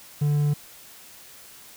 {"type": "tone", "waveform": "triangle", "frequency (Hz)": 146.7, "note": "D3", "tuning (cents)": -2, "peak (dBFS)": -17, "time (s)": [0.21, 0.54], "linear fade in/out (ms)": 10, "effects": ["white hiss -47 dBFS RMS until 1.76 s"]}